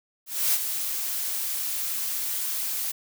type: noise with ADSR envelope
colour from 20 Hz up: blue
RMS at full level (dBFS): -21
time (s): 0.26-2.92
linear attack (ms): 280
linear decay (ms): 31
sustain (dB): -8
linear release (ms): 11
effects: none